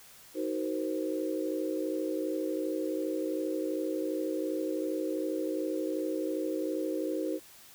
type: chord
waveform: sine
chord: C half-diminished seventh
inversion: first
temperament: just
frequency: 314 / 376.7 / 470.9 / 523.3 Hz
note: Eb4 / Gb4 / Bb4 / C5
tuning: +16 / +31 / +18 / 0 cents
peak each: -33 / -36 / -38 / -36 dBFS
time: 0.34-7.4 s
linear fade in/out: 50 ms
effects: white hiss -54 dBFS RMS until 7.74 s